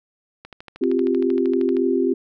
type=click train; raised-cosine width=0.3 ms; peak=-22 dBFS; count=18; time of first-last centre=0.45-1.768 s; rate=12.9 Hz
type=chord; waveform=sine; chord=C suspended fourth; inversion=none; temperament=just; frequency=261.6 / 348.8 / 392.4 Hz; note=C4 / F4 / G4; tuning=0 / -2 / +2 cents; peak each=-21 dBFS; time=0.81-2.14 s; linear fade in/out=10 ms
effects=none